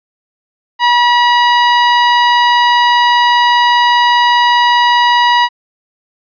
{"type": "tone", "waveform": "sawtooth", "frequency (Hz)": 965, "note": "B5", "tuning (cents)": -40, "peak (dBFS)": -3, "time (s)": [0.79, 5.49], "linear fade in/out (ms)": 50, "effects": ["resampled to 11025 Hz"]}